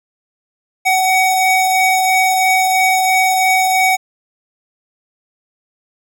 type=tone pair together; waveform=square; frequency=752 / 2253 Hz; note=F#5 / C#7; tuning=+28 / +28 cents; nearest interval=octave + perfect fifth; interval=1900 cents; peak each=-13 / -17 dBFS; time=0.85-3.97 s; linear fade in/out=20 ms; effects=none